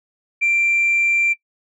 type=tone; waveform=sine; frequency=2360 Hz; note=D7; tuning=8 cents sharp; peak=-13 dBFS; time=0.41-1.34 s; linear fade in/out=20 ms; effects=noise-tail reverb RT60 0.1 s tail -20 dB re dry + tanh soft clip ceiling -11 dBFS